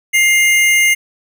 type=tone pair together; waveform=square; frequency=2107 / 2840 Hz; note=C7 / F7; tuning=+12 / +28 cents; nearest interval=perfect fourth; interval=516 cents; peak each=-10 / -20 dBFS; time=0.13-0.95 s; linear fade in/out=20 ms; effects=none